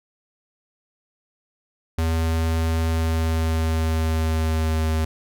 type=tone with pitch glide; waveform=square; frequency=81.4 to 79.4 Hz; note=E2 to D#2; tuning=-21 to +36 cents; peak=-20 dBFS; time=1.98-5.05 s; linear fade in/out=5 ms; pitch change=-43 cents; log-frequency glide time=2.88-4.88 s; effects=none